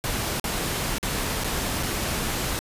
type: noise with dropouts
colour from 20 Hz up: pink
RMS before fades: -27 dBFS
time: 0.04-2.59 s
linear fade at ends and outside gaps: 0 ms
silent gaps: 0.398-0.442 / 0.983-1.029 / 1.437-1.444 / 1.828-1.832 s
effects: resampled to 32000 Hz